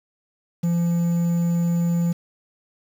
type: tone with quantisation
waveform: triangle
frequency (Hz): 170.9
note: F3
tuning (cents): -37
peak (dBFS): -16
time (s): 0.63-2.13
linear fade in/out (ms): 10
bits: 7
effects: none